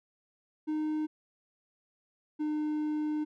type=tone pair in turn; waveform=triangle; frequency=307.8 / 303.4 Hz; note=D#4 / D#4; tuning=-19 / -44 cents; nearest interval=unison; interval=25 cents; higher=first; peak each=-27 dBFS; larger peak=neither; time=0.67-1.07 / 2.39-3.25 s; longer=second; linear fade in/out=20 ms; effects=none